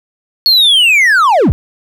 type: linear sweep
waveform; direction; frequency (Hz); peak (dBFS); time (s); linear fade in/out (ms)
triangle; down; 4400 to 39.27; -4; 0.46-1.52; 0
effects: none